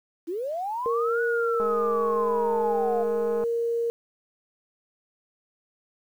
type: linear two-way sweep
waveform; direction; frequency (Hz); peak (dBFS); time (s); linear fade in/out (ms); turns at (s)
sine; up then down; 311.5 to 1480 to 684; -27; 0.27-3.04; 20; 1.22
type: tone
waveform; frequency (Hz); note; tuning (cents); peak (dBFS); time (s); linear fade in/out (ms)
sine; 466.2; A#4; 0; -23; 0.86-3.9; 0
type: click train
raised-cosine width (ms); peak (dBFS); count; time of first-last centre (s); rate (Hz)
1; -22; 387; 1.6-3.438; 210
effects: 9-bit